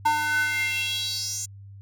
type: tone with high-pass filter sweep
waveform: square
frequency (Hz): 300.9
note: D4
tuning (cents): +42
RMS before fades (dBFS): -26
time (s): 0.05-1.46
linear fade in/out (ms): 10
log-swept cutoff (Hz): 920 to 7000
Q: 5.3
effects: added 99 Hz sine -41 dBFS peak until 1.81 s